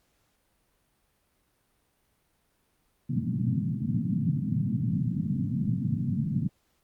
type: band-pass noise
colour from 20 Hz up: pink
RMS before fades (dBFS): -28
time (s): 3.09-6.48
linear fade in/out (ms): 10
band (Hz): 110 to 240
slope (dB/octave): 48
effects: pink hiss -71 dBFS RMS until 6.83 s + Opus 48 kbps